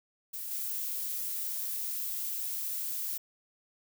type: noise with level steps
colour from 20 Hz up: violet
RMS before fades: -39 / -35 dBFS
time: 0.33-3.18 s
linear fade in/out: 10 ms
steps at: 0.51 s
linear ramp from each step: 5 ms
effects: none